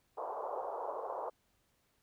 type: band-pass noise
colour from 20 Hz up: pink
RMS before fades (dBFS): -40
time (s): 0.17-1.3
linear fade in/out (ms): 10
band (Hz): 430 to 1100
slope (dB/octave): 48
effects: pink hiss -75 dBFS RMS until 2.02 s